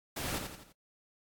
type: noise with echo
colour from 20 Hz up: pink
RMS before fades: -37 dBFS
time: 0.16-0.39 s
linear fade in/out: 10 ms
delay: 84 ms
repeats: 4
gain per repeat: -6 dB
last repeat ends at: 0.726 s
effects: AAC 64 kbps